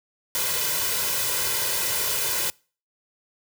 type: noise with comb filter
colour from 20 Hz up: white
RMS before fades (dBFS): -25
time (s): 0.35-2.5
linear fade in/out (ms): 0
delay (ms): 2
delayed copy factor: +0.75
effects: noise-tail reverb RT60 0.4 s tail -26 dB re dry + high-pass 80 Hz 12 dB/octave